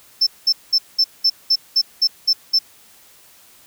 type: tone bursts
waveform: triangle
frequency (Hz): 5310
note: E8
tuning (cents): +12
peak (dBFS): -9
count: 10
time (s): 0.21-2.59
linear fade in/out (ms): 10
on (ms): 58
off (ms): 200
effects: tanh soft clip ceiling -8 dBFS + white hiss -49 dBFS RMS until 3.66 s